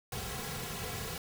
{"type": "noise with comb filter", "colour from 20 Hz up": "pink", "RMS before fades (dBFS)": -39, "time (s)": [0.12, 1.18], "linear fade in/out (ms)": 2, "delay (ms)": 3.3, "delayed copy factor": -1, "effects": []}